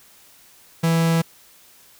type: tone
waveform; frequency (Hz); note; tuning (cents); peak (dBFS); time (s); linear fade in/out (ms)
45% pulse; 165; E3; +2; -16; 0.83-1.22; 10
effects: white hiss -51 dBFS RMS until 1.99 s